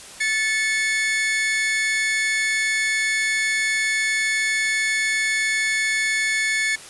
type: tone pair together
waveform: 40% pulse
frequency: 1747.6 / 2200 Hz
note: A6 / C#7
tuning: -12 / -14 cents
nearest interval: major third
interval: 398 cents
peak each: -22 / -21 dBFS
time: 0.2-6.76 s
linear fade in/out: 10 ms
effects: white hiss -40 dBFS RMS until 6.89 s + resampled to 24000 Hz